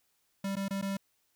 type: tone with dropouts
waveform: square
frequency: 196.1 Hz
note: G3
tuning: 1 cent sharp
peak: -32 dBFS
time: 0.44-0.97 s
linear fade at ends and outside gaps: 5 ms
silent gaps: 0.556-0.566 / 0.683-0.707 / 0.815-0.824 s
effects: white hiss -74 dBFS RMS until 1.35 s